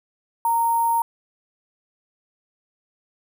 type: tone with sample-and-hold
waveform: sine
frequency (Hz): 927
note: A#5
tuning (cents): -10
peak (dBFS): -17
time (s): 0.45-1.02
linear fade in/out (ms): 2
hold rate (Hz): 11025
effects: none